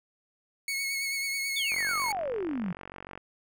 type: tone with vibrato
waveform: sawtooth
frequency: 2200 Hz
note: C#7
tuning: 14 cents flat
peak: -26 dBFS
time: 0.68-2.12 s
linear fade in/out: 2 ms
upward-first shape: sine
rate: 9.2 Hz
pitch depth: 27 cents each way
type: exponential sweep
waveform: sine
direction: down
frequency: 3669 to 165.7 Hz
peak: -29 dBFS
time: 1.56-2.73 s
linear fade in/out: 10 ms
type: click train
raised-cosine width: 0.5 ms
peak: -26 dBFS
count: 69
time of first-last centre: 1.72-3.176 s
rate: 46.7 Hz
effects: none